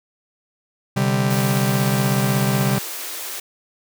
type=chord; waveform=45% pulse; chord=C suspended second; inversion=none; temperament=just; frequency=130.81 / 147.16 / 196.22 Hz; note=C3 / D3 / G3; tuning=0 / +4 / +2 cents; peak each=-20 / -25 / -21 dBFS; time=0.96-2.79 s; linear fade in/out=10 ms
type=high-pass noise; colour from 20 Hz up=white; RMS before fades=-30 dBFS; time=1.3-3.4 s; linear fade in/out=5 ms; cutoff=290 Hz; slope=48 dB/octave
effects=none